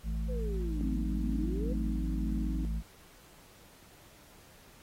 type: harmonic tone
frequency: 54.5 Hz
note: A1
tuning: 16 cents flat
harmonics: 1 / 3 / 4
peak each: -31 / -40 / -43 dBFS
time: 0.03-2.83 s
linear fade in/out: 50 ms
type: exponential two-way sweep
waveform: sine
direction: down then up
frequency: 521 to 199.1 to 521 Hz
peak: -38 dBFS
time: 0.28-1.74 s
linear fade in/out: 20 ms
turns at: 1.15 s
type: chord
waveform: sine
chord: F# diminished seventh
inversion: none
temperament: equal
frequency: 185 / 220 / 261.6 / 311.1 Hz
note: F#3 / A3 / C4 / Eb4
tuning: 0 / 0 / 0 / 0 cents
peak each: -40 dBFS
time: 0.81-2.65 s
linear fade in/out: 0 ms
effects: pink hiss -58 dBFS RMS until 4.82 s + AAC 48 kbps

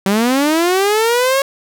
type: linear sweep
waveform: sawtooth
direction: up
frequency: 188.8 to 554.4 Hz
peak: -8 dBFS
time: 0.06-1.42 s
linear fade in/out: 2 ms
effects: none

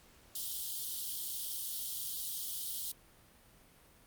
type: high-pass noise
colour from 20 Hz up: white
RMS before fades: -39 dBFS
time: 0.35-2.92 s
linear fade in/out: 5 ms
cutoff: 3000 Hz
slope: 96 dB/octave
effects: pink hiss -62 dBFS RMS until 4.06 s + Opus 48 kbps

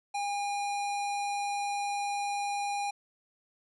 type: tone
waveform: square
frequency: 811 Hz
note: G#5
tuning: 41 cents flat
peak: -31 dBFS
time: 0.14-2.91 s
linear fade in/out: 10 ms
effects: resampled to 24000 Hz

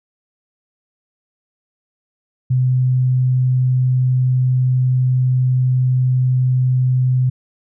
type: tone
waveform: sine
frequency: 127.7 Hz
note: C3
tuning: 42 cents flat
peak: -12 dBFS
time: 2.5-7.3 s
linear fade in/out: 10 ms
effects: none

